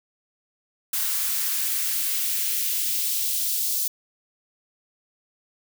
blue noise with high-pass filter sweep, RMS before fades -25 dBFS, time 0.93-3.88 s, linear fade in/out 5 ms, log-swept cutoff 1000 to 4500 Hz, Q 1.1, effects none

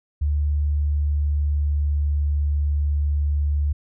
sine tone with pitch glide, 73.5 to 72.99 Hz, D2 to D2, +2 to -10 cents, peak -18 dBFS, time 0.21-3.73 s, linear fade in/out 10 ms, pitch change -12 cents, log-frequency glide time 0.48-2.1 s, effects none

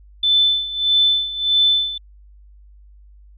sine tone with tremolo, 3520 Hz, A7, in tune, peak -11 dBFS, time 0.23-1.98 s, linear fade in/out 5 ms, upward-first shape sine, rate 1.6 Hz, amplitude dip 80%, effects added 50 Hz sine -43 dBFS peak until 3.37 s

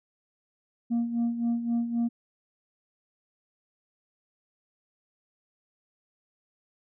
sine tone with tremolo, 234.8 Hz, A#3, 13 cents sharp, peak -20 dBFS, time 0.9-2.09 s, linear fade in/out 20 ms, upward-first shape sine, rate 3.8 Hz, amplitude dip 70%, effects tanh soft clip ceiling -22 dBFS

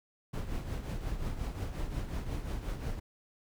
brown noise with tremolo, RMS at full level -33 dBFS, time 0.33-3 s, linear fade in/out 10 ms, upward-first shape triangle, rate 5.6 Hz, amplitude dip 65%, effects none

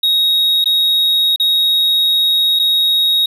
triangle tone with dropouts, 3772 Hz, A#7, 20 cents sharp, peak -9 dBFS, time 0.03-3.26 s, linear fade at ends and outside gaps 5 ms, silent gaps 0.643-0.657 / 1.361-1.398 / 2.591-2.595 s, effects none

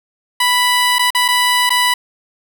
15% pulse tone with dropouts, 987.8 Hz, B5, in tune, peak -5 dBFS, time 0.4-1.94 s, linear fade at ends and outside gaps 5 ms, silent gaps 0.985-0.992 / 1.105-1.148 / 1.281-1.285 / 1.694-1.703 s, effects none

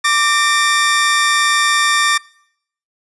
sawtooth tone pair together, 1174.7 / 1820.6 Hz, D6 / A#6, 0 / -41 cents, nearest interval minor sixth, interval 759 cents, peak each -11 dBFS, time 0.04-2.18 s, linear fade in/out 10 ms, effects noise-tail reverb RT60 0.7 s tail -23 dB re dry + resampled to 24000 Hz

